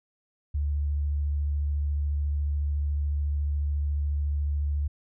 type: tone with vibrato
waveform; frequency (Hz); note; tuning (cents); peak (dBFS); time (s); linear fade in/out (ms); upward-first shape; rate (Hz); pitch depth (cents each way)
sine; 72.7; D2; -17; -24; 0.54-4.88; 10; square; 14; 13
effects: none